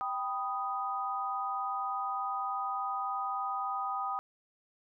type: chord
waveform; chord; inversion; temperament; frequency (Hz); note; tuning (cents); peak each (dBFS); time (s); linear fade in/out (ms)
sine; G augmented; none; equal; 784 / 987.8 / 1244.5; G5 / B5 / D#6; 0 / 0 / 0; -36 / -40 / -34; 0.01-4.19; 0
effects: none